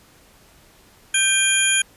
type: tone cluster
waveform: sine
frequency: 1566 / 2421 / 3198 / 6750 / 10500 Hz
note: G6 / D#7 / G7 / G#8 / E9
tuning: -2 / -48 / +34 / +27 / -8 cents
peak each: -22 dBFS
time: 1.14-1.82 s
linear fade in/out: 5 ms
effects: pink hiss -52 dBFS RMS until 1.96 s + resampled to 32000 Hz